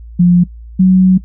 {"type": "tone pair in turn", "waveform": "sine", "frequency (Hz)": [176.3, 186.2], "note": ["F3", "F#3"], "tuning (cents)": [17, 11], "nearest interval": "minor second", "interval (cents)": 94, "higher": "second", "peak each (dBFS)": -4, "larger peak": "neither", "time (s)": [[0.19, 0.44], [0.79, 1.18]], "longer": "second", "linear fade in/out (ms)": 10, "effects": ["noise-tail reverb RT60 0.1 s tail -20 dB re dry", "added 57 Hz sine -29 dBFS peak until 1.24 s"]}